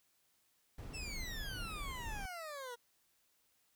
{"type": "noise", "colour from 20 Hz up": "brown", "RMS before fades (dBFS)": -45, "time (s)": [0.78, 2.26], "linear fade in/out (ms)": 5}
{"type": "exponential sweep", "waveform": "20% pulse", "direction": "down", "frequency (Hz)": [2718, 468.6], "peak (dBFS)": -39, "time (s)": [0.93, 2.76], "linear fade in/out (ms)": 20}
{"effects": ["white hiss -75 dBFS RMS until 3.75 s"]}